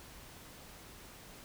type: silence
effects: pink hiss -53 dBFS RMS until 1.44 s